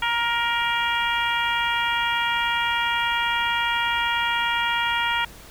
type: harmonic tone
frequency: 470 Hz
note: A#4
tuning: 14 cents sharp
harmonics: 2 / 3 / 4 / 5 / 6 / 7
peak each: -25 / -27 / -28 / -29 / -30 / -30 dBFS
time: 0.02-5.25 s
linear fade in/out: 5 ms
effects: added 50 Hz sine -48 dBFS peak until 5.5 s + pink hiss -45 dBFS RMS until 5.5 s